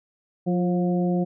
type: harmonic tone with a mistuned harmonic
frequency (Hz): 178.6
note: F3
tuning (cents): +39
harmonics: 1 / 2 / 3 / 4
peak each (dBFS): -21 / -27 / -31 / -33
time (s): 0.46-1.25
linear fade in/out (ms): 20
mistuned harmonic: 2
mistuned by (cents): -38
effects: none